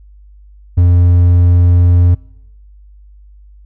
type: tone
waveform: triangle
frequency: 88 Hz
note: F2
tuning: 14 cents sharp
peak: -3 dBFS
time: 0.77-2.15 s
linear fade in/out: 10 ms
effects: noise-tail reverb RT60 0.9 s tail -23 dB re dry + added 50 Hz sine -37 dBFS peak until 3.65 s